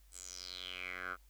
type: tone with band-pass filter sweep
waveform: 10% pulse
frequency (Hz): 91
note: F#2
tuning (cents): -28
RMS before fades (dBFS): -45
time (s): 0.11-1.17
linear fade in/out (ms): 50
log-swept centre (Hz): 8700 to 1300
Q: 5.7
effects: added 50 Hz sine -60 dBFS peak until 1.29 s + white hiss -71 dBFS RMS until 1.29 s